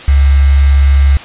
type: tone with quantisation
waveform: sine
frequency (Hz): 69.3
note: C#2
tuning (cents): 0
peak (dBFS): -4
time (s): 0.08-1.17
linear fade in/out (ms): 0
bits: 4
effects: white hiss -29 dBFS RMS until 1.24 s + resampled to 8000 Hz